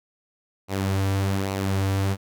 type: tone with flanger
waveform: sawtooth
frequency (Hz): 97.2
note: G2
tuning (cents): -14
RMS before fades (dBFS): -24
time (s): 0.68-2.17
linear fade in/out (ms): 50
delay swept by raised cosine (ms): 0.58 to 5.58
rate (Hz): 1.2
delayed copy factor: -0.5
effects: none